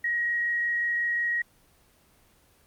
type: tone with frequency modulation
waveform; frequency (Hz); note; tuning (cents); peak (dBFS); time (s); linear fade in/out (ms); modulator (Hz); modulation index
sine; 1894; A#6; +27; -24; 0.04-1.42; 5; 25.5; 0.43
effects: pink hiss -61 dBFS RMS until 2.66 s + Opus 24 kbps